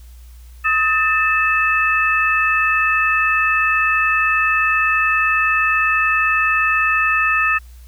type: tone cluster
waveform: sine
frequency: 1269 / 1785 / 2616 Hz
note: D#6 / A6 / E7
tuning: +34 / +24 / -14 cents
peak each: -18 dBFS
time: 0.64-7.59 s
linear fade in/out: 20 ms
effects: added 60 Hz sine -37 dBFS peak until 7.87 s + white hiss -53 dBFS RMS until 7.87 s